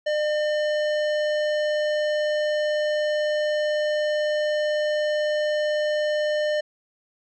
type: tone with hard clipping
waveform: sine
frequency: 603 Hz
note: D5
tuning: 46 cents sharp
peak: -23 dBFS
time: 0.06-6.61 s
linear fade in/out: 10 ms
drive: 14 dB
effects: resampled to 24000 Hz